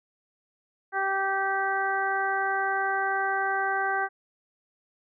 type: harmonic tone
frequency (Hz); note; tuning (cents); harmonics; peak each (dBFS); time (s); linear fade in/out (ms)
389; G4; -13; 1 / 2 / 3 / 4 / 5; -34 / -28 / -33 / -28 / -36; 0.92-4.09; 50
effects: none